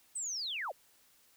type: linear sweep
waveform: sine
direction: down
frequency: 8372 to 434.9 Hz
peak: -35 dBFS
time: 0.15-0.72 s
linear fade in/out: 10 ms
effects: white hiss -66 dBFS RMS until 1.36 s